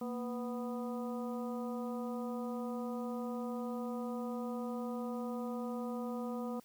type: harmonic tone with a mistuned harmonic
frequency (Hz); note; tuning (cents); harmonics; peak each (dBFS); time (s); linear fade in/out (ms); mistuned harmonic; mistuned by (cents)
246.9; B3; 0; 1 / 2 / 3 / 4 / 5; -38 / -42 / -48 / -50 / -50; 0.01-6.6; 5; 1; -98
effects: white hiss -65 dBFS RMS until 6.64 s